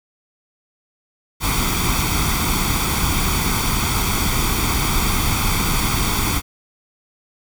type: noise with comb filter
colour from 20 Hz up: pink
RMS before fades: -19 dBFS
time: 1.4-6.42 s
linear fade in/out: 50 ms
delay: 0.87 ms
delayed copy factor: +0.7
effects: none